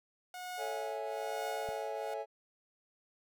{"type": "tone with tremolo", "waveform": "sawtooth", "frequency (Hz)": 727, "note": "F#5", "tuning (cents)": -31, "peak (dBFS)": -35, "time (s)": [0.34, 2.14], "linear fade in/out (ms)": 2, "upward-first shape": "triangle", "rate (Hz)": 1.1, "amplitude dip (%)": 90}
{"type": "chord", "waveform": "triangle", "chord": "A major seventh", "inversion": "none", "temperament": "equal", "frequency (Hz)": [440, 554.4, 659.3, 830.6], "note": ["A4", "C#5", "E5", "G#5"], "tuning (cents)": [0, 0, 0, 0], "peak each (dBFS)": -40, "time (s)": [0.57, 2.26], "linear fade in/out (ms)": 50}
{"type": "click", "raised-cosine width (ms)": 5, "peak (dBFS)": -37, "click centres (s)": 1.689}
{"effects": []}